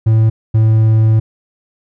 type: tone pair in turn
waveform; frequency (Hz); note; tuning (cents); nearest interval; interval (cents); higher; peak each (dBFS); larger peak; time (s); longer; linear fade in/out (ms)
triangle; 110.9 / 110.35; A2 / A2; +14 / +5; unison; 9; first; -5; neither; 0.06-0.3 / 0.54-1.2; second; 10
effects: none